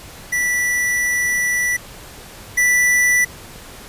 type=tone pair in turn; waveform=square; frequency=1964 / 1972 Hz; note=B6 / B6; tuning=-10 / -3 cents; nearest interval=unison; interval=7 cents; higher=second; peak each=-17 / -13 dBFS; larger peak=second; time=0.32-1.77 / 2.57-3.25 s; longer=first; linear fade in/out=10 ms; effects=pink hiss -38 dBFS RMS until 3.88 s + resampled to 32000 Hz